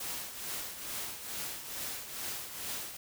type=noise with tremolo; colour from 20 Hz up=white; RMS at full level=-37 dBFS; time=0-2.97 s; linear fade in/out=5 ms; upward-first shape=triangle; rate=2.3 Hz; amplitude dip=65%; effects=none